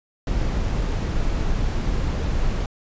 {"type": "noise", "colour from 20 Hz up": "brown", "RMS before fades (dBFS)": -22, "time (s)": [0.27, 2.66], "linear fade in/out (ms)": 2, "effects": ["resampled to 16000 Hz"]}